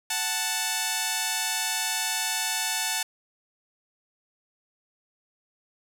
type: tone pair together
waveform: 5% pulse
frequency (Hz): 740 / 880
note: F#5 / A5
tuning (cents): 0 / 0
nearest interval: minor third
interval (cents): 300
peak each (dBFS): -19 / -15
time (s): 0.1-3.03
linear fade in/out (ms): 5
effects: none